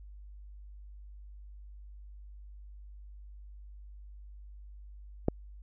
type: click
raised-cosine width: 2 ms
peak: -12 dBFS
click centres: 5.284 s
effects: added 50 Hz sine -46 dBFS peak until 5.62 s